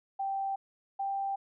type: tone pair in turn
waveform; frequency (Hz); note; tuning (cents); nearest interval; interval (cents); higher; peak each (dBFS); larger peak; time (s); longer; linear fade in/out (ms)
sine; 782 / 787; G5 / G5; -4 / +7; unison; 11; second; -30 / -30; neither; 0.19-0.56 / 0.99-1.36; neither; 10
effects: none